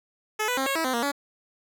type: tone with pitch steps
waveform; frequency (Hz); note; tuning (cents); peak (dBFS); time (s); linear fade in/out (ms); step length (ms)
10% pulse; 429.6 / 495.1 / 267.2 / 547 / 325 / 257.8 / 235 / 283.3; A4 / B4 / C4 / C#5 / E4 / C4 / A#3 / C#4; -41 / +4 / +36 / -23 / -24 / -26 / +14 / +38; -16; 0.39-1.118; 10; 91
effects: none